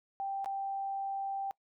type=tone with dropouts; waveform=sine; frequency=785 Hz; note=G5; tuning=2 cents sharp; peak=-33 dBFS; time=0.2-1.51 s; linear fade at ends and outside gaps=0 ms; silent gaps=0.445-0.459 s; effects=noise-tail reverb RT60 0.1 s tail -24 dB re dry